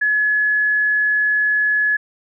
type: tone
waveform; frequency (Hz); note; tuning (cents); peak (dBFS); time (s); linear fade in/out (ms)
sine; 1700; G#6; +40; -14; 0.01-1.97; 10
effects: none